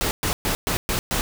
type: noise bursts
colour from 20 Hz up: pink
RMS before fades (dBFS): -23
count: 6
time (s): 0.01-1.21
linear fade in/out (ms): 0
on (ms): 100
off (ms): 120
effects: none